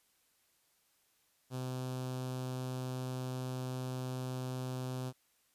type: tone with notch filter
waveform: sawtooth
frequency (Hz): 128.2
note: C3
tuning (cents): -35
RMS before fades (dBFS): -39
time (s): 1.5-5.13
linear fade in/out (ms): 50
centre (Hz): 2000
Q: 1.3
effects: white hiss -73 dBFS RMS until 5.54 s + resampled to 32000 Hz